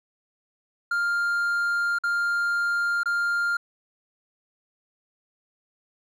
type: tone with dropouts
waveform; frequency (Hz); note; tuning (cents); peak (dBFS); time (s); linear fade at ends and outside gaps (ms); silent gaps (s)
triangle; 1400; F6; +4; -20; 0.91-3.57; 5; 1.987-2.036 / 3.034-3.057
effects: none